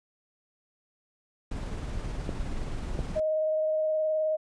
brown noise with tremolo, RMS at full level -32 dBFS, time 1.51-3.2 s, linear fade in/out 5 ms, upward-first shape triangle, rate 19 Hz, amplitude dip 25%
clicks, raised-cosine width 2 ms, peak -18 dBFS, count 2, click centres 2.292 / 2.991 s
sine tone with vibrato, 624 Hz, D#5, 5 cents sharp, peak -24 dBFS, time 3.15-4.37 s, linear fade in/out 20 ms, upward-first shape sine, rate 19 Hz, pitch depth 13 cents each way
effects resampled to 22050 Hz

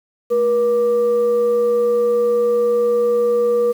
sine tone with frequency modulation, 479.6 Hz, A#4, 49 cents sharp, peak -13 dBFS, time 0.3-3.73 s, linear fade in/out 20 ms, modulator 697 Hz, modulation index 0.26, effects 7-bit

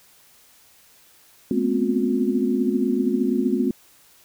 sine tone cluster, 211.5 / 240.2 / 253 / 268.3 / 359.6 Hz, G#3 / B3 / B3 / C4 / F#4, +32 / -48 / +42 / +44 / -49 cents, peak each -25 dBFS, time 1.51-3.71 s, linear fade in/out 2 ms, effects white hiss -54 dBFS RMS until 4.24 s

